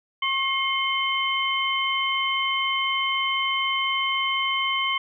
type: tone cluster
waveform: sine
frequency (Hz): 1087 / 2137 / 3073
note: C#6 / C7 / G7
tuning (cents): -34 / +36 / -35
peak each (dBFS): -26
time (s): 0.22-4.98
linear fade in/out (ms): 5
effects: none